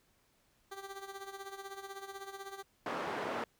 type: tone with tremolo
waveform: 15% pulse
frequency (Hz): 392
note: G4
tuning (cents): 0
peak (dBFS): -35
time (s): 0.71-2.63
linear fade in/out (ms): 10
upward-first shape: sine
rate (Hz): 16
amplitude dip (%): 70
type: band-pass noise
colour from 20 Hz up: white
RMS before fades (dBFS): -38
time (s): 2.86-3.44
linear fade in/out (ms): 2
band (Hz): 230 to 1100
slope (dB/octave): 12
effects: pink hiss -72 dBFS RMS until 3.59 s